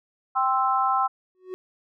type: chord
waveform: sine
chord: C major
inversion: second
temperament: equal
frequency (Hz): 784 / 1046.5 / 1318.5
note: G5 / C6 / E6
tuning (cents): 0 / 0 / 0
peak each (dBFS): -24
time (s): 0.35-1.08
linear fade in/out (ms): 20
type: tone with exponential growth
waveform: triangle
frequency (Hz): 370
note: F#4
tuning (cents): 0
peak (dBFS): -26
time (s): 1.35-1.54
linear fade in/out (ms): 0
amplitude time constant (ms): 40
effects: none